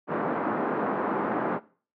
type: band-pass noise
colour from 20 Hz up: pink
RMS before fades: -28 dBFS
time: 0.07-1.6 s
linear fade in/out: 50 ms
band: 200 to 1400 Hz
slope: 24 dB/octave
effects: noise-tail reverb RT60 0.4 s tail -19 dB re dry

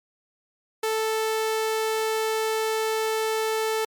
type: tone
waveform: sawtooth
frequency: 440 Hz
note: A4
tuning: in tune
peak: -19 dBFS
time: 0.83-3.85 s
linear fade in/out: 5 ms
effects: MP3 96 kbps

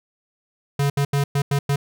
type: tone bursts at uneven times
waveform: square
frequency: 141.3 Hz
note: C#3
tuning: 34 cents sharp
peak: -18 dBFS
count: 6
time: 0.79-0.9 / 0.97-1.05 / 1.13-1.24 / 1.35-1.42 / 1.51-1.59 / 1.69-1.76 s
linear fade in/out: 5 ms
effects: none

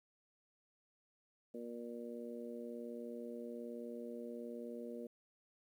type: harmonic tone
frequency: 118.8 Hz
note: A#2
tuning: 33 cents sharp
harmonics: 2 / 3 / 4 / 5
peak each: -47 / -51 / -48 / -53 dBFS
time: 1.54-5.07 s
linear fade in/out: 5 ms
effects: 12-bit

